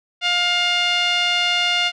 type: tone with low-pass filter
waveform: 5% pulse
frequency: 707 Hz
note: F5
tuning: 21 cents sharp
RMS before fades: -19 dBFS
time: 0.21-1.92 s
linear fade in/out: 50 ms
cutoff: 3000 Hz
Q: 2.2
effects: none